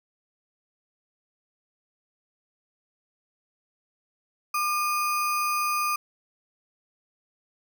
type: tone with sample-and-hold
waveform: sine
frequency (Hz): 1200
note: D6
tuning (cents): +37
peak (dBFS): -23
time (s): 4.54-5.96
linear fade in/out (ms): 5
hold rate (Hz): 3675
effects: none